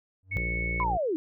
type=tone with exponential growth; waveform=triangle; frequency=94.4 Hz; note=F#2; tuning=35 cents sharp; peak=-25 dBFS; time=0.23-0.37 s; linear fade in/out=0 ms; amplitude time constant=30 ms
type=tone; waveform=sine; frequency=2209 Hz; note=C#7; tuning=7 cents flat; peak=-30 dBFS; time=0.31-0.84 s; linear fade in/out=10 ms
type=harmonic tone; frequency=58.27 Hz; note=A#1; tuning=in tune; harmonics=1 / 2 / 3 / 5 / 6 / 7 / 8 / 9 / 10; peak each=-31 / -38 / -38 / -46 / -45 / -45 / -47 / -47 / -50 dBFS; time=0.35-0.98 s; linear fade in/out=20 ms
type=linear sweep; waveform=sine; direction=down; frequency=1046.5 to 293.6 Hz; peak=-25 dBFS; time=0.8-1.16 s; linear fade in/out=0 ms
effects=none